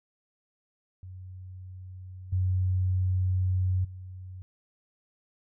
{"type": "tone with level steps", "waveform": "sine", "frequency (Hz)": 92.5, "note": "F#2", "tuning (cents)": 0, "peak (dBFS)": [-40, -23, -39], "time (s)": [1.03, 4.42], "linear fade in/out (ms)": 0, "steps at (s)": [2.32, 3.84], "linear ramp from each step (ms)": 10, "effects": []}